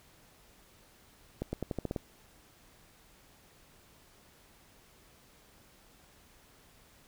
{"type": "accelerating click train", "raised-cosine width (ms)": 2, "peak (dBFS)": -20, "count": 8, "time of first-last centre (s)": [1.42, 1.962], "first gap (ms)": 110, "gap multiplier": 0.88, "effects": ["pink hiss -61 dBFS RMS until 7.07 s"]}